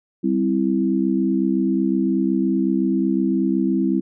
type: chord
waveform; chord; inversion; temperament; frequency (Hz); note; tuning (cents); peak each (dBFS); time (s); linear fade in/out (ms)
sine; C major; second; equal; 196 / 261.6 / 329.6; G3 / C4 / E4; 0 / 0 / 0; -21; 0.23-4.01; 20
effects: none